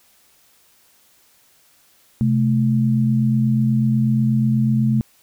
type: tone pair together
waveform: sine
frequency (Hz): 129.3 / 217.5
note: C3 / A3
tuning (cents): -20 / -20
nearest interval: major sixth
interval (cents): 900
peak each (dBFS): -17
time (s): 2.21-5.01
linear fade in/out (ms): 0
effects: white hiss -56 dBFS RMS until 5.22 s